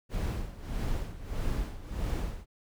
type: noise with tremolo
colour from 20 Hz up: brown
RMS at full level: -30 dBFS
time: 0.09-2.46 s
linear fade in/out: 50 ms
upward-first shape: sine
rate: 1.6 Hz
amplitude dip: 80%
effects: none